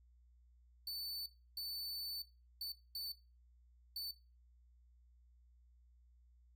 45% pulse tone bursts at uneven times, 4510 Hz, C#8, 29 cents sharp, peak -40 dBFS, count 5, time 0.87-1.26 / 1.57-2.22 / 2.61-2.72 / 2.95-3.12 / 3.96-4.11 s, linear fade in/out 2 ms, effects noise-tail reverb RT60 0.3 s tail -19 dB re dry + added 60 Hz sine -64 dBFS peak until 6.55 s

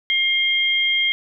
sine tone pair together, 2124 / 3210 Hz, C7 / G7, +25 / +40 cents, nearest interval perfect fifth, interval 715 cents, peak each -19 dBFS, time 0.1-1.12 s, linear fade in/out 0 ms, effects none

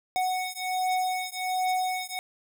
square beating tone pair, 740 / 741.3 Hz, F#5 / F#5, 0 / +3 cents, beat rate 1.3 Hz, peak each -30 dBFS, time 0.16-2.19 s, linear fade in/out 0 ms, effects none

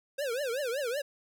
square tone with vibrato, 520 Hz, C5, 11 cents flat, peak -31 dBFS, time 0.18-1.02 s, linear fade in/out 10 ms, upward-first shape triangle, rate 5.3 Hz, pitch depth 270 cents each way, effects none

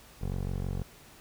15% pulse tone with low-pass filter, 46.25 Hz, F#1, in tune, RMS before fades -33 dBFS, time 0.21-0.83 s, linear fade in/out 10 ms, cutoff 650 Hz, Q 0.52, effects pink hiss -54 dBFS RMS until 1.2 s

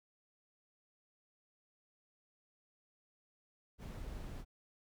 brown noise, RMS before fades -45 dBFS, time 3.78-4.45 s, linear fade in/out 50 ms, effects none

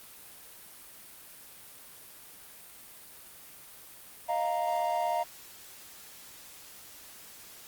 triangle chord, Eb suspended second, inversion none, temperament equal, 622.3 / 698.5 / 932.3 Hz, Eb5 / F5 / Bb5, 0 / 0 / 0 cents, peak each -32 / -28 / -30 dBFS, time 4.28-5.24 s, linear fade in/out 20 ms, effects white hiss -50 dBFS RMS until 7.67 s + Opus 32 kbps

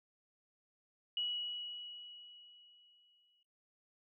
sine tone with exponential decay, 2924 Hz, F#7, 21 cents flat, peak -33 dBFS, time 1.17-3.43 s, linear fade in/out 2 ms, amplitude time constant 490 ms, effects noise-tail reverb RT60 0.5 s tail -23 dB re dry

